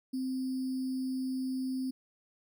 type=tone with sample-and-hold; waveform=sine; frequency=260 Hz; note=C4; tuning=11 cents flat; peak=-31 dBFS; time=0.13-1.91 s; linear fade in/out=10 ms; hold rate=4900 Hz; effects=none